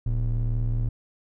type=ring-modulated tone; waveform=triangle; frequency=73.5 Hz; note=D2; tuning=2 cents sharp; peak=-17 dBFS; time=0.06-0.89 s; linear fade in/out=5 ms; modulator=41 Hz; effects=none